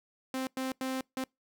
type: tone bursts at uneven times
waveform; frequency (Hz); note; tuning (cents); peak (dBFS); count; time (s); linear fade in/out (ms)
sawtooth; 261.6; C4; 0; -28; 4; 0.34-0.47 / 0.57-0.72 / 0.81-1.01 / 1.17-1.24; 2
effects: noise-tail reverb RT60 0.2 s tail -26 dB re dry